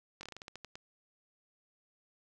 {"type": "slowing click train", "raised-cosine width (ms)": 0.2, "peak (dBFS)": -28, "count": 11, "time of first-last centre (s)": [0.21, 0.755], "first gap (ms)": 21, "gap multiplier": 1.2, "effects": []}